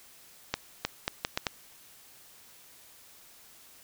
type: accelerating click train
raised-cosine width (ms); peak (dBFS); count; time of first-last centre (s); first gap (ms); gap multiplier
0.2; -10; 6; 0.54-1.468; 310; 0.74
effects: white hiss -55 dBFS RMS until 3.83 s